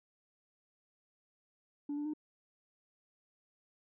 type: tone with pitch steps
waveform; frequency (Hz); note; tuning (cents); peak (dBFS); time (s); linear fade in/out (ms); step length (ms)
sine; 289.3 / 293.9 / 304.2; D4 / D4 / D#4; -26 / +1 / -39; -33; 1.89-2.136; 5; 82
effects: tanh soft clip ceiling -33 dBFS